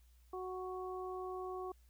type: harmonic tone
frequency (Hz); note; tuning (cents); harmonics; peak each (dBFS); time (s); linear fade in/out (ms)
370; F#4; 0; 1 / 2 / 3; -42 / -47 / -47; 0.33-1.72; 5
effects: added 60 Hz sine -62 dBFS peak until 1.89 s + white hiss -75 dBFS RMS until 1.89 s